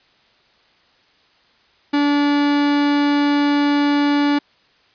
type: tone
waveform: 45% pulse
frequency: 288.8 Hz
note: D4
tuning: 29 cents flat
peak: -14 dBFS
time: 1.93-4.39 s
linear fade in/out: 10 ms
effects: white hiss -56 dBFS RMS until 4.94 s + resampled to 11025 Hz